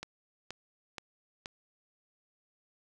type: click train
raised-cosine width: 0.2 ms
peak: -22 dBFS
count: 4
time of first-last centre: 0.03-1.459 s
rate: 2.1 Hz
effects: none